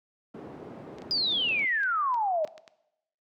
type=low-pass noise; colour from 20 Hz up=white; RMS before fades=-42 dBFS; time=0.34-1.65 s; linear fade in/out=5 ms; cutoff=440 Hz; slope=12 dB/octave
type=clicks; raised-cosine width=0.2 ms; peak=-30 dBFS; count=12; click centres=0.985 / 1.02 / 1.179 / 1.324 / 1.489 / 1.593 / 1.834 / 2.143 / 2.445 / 2.476 / 2.579 / 2.678 s
type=exponential sweep; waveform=sine; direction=down; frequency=4978 to 598 Hz; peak=-24 dBFS; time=1.11-2.45 s; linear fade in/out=0 ms
effects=noise-tail reverb RT60 0.8 s tail -18 dB re dry + high-pass 150 Hz 12 dB/octave